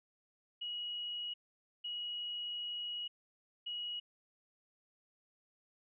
sine tone bursts at uneven times, 2906 Hz, F#7, 32 cents flat, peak -38 dBFS, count 3, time 0.61-1.34 / 1.84-3.08 / 3.66-4 s, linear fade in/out 10 ms, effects none

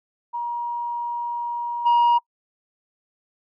sine tone with level steps, 951 Hz, A#5, 34 cents sharp, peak -24 / -11 dBFS, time 0.33-2.19 s, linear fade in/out 20 ms, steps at 1.85 s, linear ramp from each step 20 ms, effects noise-tail reverb RT60 0.1 s tail -26 dB re dry + tanh soft clip ceiling -13 dBFS

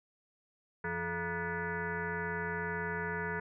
sine tone with frequency modulation, 951 Hz, A#5, 34 cents sharp, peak -33 dBFS, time 0.84-3.4 s, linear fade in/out 5 ms, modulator 260 Hz, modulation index 3.5, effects none

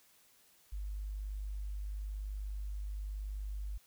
sine tone, 50.5 Hz, G#1, 48 cents flat, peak -37 dBFS, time 0.72-3.78 s, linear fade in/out 10 ms, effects white hiss -66 dBFS RMS until 3.86 s

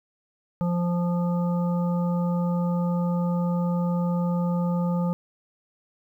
harmonic tone, 174.61 Hz, F3, in tune, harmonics 1 / 3 / 5 / 7, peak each -22 / -32 / -36 / -39 dBFS, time 0.61-5.13 s, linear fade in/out 0 ms, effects 10-bit

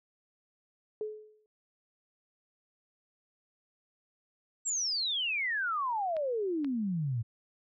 sine tone with exponential decay, 428.2 Hz, A4, 47 cents flat, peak -30 dBFS, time 1.01-1.46 s, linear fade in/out 1 ms, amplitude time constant 96 ms
sine exponential sweep, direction down, 7700 to 108.5 Hz, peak -29 dBFS, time 4.65-7.23 s, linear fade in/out 20 ms
clicks, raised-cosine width 0.3 ms, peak -30 dBFS, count 2, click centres 6.167 / 6.646 s
effects none

